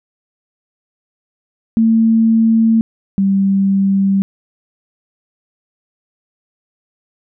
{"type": "tone pair in turn", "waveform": "sine", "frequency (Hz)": [225, 195.42], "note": ["A3", "G3"], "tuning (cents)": [39, -5], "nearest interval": "major second", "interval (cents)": 244, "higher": "first", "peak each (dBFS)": [-8, -10], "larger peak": "first", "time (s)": [[1.77, 2.81], [3.18, 4.22]], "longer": "neither", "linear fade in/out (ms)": 0, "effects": []}